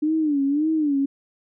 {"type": "tone with vibrato", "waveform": "sine", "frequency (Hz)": 296.2, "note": "D4", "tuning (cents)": 15, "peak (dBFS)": -18, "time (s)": [0.02, 1.06], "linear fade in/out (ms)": 10, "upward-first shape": "sine", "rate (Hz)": 1.8, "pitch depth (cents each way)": 130, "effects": []}